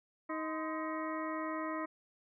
harmonic tone with a mistuned harmonic, 314.9 Hz, D#4, 21 cents sharp, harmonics 1 / 2 / 3 / 4 / 5 / 6 / 7, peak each -39 / -42 / -42 / -43 / -56 / -46 / -52 dBFS, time 0.29-1.86 s, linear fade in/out 10 ms, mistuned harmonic 3, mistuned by +150 cents, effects none

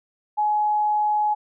sine tone, 843 Hz, G#5, 26 cents sharp, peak -18 dBFS, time 0.37-1.35 s, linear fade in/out 20 ms, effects none

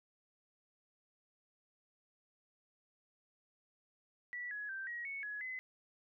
sine tone with pitch steps, 1950 / 1681 / 1565 / 1900 / 2212 / 1684 / 2031 Hz, B6 / G#6 / G6 / A#6 / C#7 / G#6 / B6, -23 / +20 / -3 / +33 / -4 / +24 / +48 cents, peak -40 dBFS, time 4.33-5.59 s, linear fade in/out 0 ms, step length 180 ms, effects none

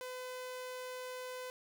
sawtooth tone, 506 Hz, B4, 42 cents sharp, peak -38 dBFS, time 0.01-1.5 s, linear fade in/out 0 ms, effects none

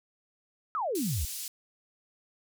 sine exponential sweep, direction down, 1353 to 61.6 Hz, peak -28 dBFS, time 0.75-1.25 s, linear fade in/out 0 ms
white band-pass noise, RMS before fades -38 dBFS, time 0.95-1.48 s, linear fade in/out 2 ms, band 4200 to 15000 Hz, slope 12 dB/octave
effects none

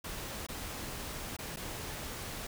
pink noise with dropouts, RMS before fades -41 dBFS, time 0.04-2.47 s, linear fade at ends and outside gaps 5 ms, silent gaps 0.467-0.486 / 1.367-1.387 / 1.562-1.569 s, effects none

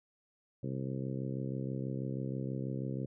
harmonic tone, 66.2 Hz, C2, 21 cents sharp, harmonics 2 / 3 / 4 / 5 / 6 / 7 / 8, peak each -37 / -41 / -43 / -45 / -47 / -48 / -49 dBFS, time 0.63-3.06 s, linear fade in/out 5 ms, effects none

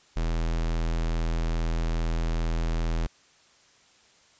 square tone, 41.2 Hz, E1, in tune, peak -25 dBFS, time 0.16-3.07 s, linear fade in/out 10 ms, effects white hiss -59 dBFS RMS until 4.39 s + resampled to 16000 Hz

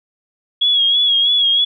sine tone with vibrato, 3329 Hz, G#7, 3 cents sharp, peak -11 dBFS, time 0.61-1.65 s, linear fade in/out 10 ms, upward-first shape sine, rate 3.1 Hz, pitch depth 48 cents each way, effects none

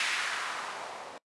violet noise with low-pass filter sweep, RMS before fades -35 dBFS, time 0-1.18 s, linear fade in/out 2 ms, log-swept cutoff 2100 to 600 Hz, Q 1.6, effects noise-tail reverb RT60 0.1 s tail -23 dB re dry + resampled to 24000 Hz

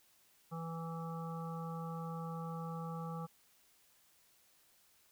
harmonic tone, 164.81 Hz, E3, in tune, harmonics 1 / 3 / 5 / 7 / 8, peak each -41 / -49 / -49 / -49 / -54 dBFS, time 0.51-3.27 s, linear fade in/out 20 ms, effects white hiss -69 dBFS RMS until 5.11 s

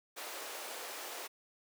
pink high-pass noise, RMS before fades -44 dBFS, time 0.16-1.28 s, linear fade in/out 20 ms, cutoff 410 Hz, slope 24 dB/octave, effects none

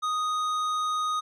sine tone with tanh clipping, 1244.5 Hz, D#6, in tune, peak -27 dBFS, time 0.02-1.21 s, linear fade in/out 20 ms, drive 12 dB, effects none

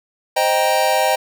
square chord, C minor seventh, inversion none, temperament equal with one note detuned, 523.3 / 622.3 / 784 / 941.5 Hz, C5 / Eb5 / G5 / Bb5, 0 / 0 / 0 / +17 cents, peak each -22 / -20 / -19 / -23 dBFS, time 0.36-1.16 s, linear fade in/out 10 ms, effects none

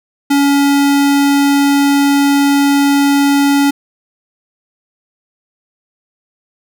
square tone, 281.8 Hz, C#4, 29 cents sharp, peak -9 dBFS, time 0.3-3.71 s, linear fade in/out 10 ms, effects none

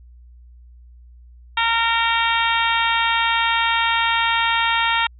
harmonic tone, 460.1 Hz, A#4, 23 cents flat, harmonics 2 / 3 / 4 / 5 / 6 / 7 / 8, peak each -21 / -23 / -24 / -25 / -26 / -26 / -27 dBFS, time 1.57-5.07 s, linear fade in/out 5 ms, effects added 60 Hz sine -42 dBFS peak until 5.19 s

